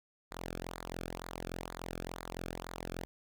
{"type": "tone with flanger", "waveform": "sawtooth", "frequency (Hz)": 43.48, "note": "F1", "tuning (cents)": -7, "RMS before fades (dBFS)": -43, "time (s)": [0.31, 3.05], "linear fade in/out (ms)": 0, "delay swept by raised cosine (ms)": [0.34, 1.04], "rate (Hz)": 2.1, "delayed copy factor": -0.85, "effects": []}